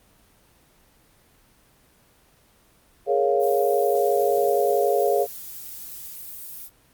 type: chord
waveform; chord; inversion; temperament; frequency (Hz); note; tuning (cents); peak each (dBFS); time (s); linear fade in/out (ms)
sine; Bb minor seventh; third; equal with one note detuned; 415.3 / 466.2 / 552.4 / 698.5; Ab4 / Bb4 / Db5 / F5; 0 / 0 / -6 / 0; -22 / -25 / -23 / -24; 3.06-5.27; 50
type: noise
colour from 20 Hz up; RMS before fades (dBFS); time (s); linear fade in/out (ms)
violet; -37; 3.39-6.7; 50
effects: pink hiss -58 dBFS RMS until 6.93 s + Opus 24 kbps